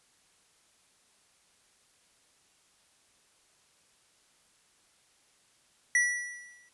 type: tone with exponential decay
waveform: square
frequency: 1949 Hz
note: B6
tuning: 23 cents flat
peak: -21 dBFS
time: 5.95-6.69 s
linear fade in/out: 2 ms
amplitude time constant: 160 ms
effects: white hiss -66 dBFS RMS until 6.73 s + resampled to 24000 Hz